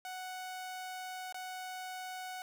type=tone with dropouts; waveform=sawtooth; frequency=741 Hz; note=F#5; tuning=2 cents sharp; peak=-37 dBFS; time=0.05-2.42 s; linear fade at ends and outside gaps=1 ms; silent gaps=1.325-1.344 s; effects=none